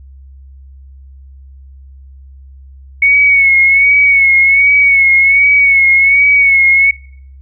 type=tone with vibrato; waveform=sine; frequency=2212 Hz; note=C#7; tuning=4 cents flat; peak=-5 dBFS; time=3.02-6.91 s; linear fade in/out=5 ms; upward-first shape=sine; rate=1.3 Hz; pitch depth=47 cents each way; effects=noise-tail reverb RT60 0.6 s tail -24 dB re dry + added 67 Hz sine -33 dBFS peak until 7.41 s